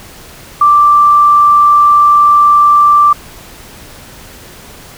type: tone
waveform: sine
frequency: 1174.7 Hz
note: D6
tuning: in tune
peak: -3 dBFS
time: 0.61-3.13 s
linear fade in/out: 5 ms
effects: pink hiss -34 dBFS RMS until 4.97 s